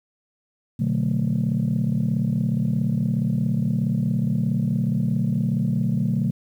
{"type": "chord", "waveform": "sine", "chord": "B minor seventh", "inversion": "none", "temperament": "just", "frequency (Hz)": [123.47, 148.16, 185.21, 222.2], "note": ["B2", "D3", "F#3", "A3"], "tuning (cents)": [0, 16, 2, 17], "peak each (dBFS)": -24, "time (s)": [0.79, 6.31], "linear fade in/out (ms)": 10, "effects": ["tanh soft clip ceiling -13 dBFS", "9-bit"]}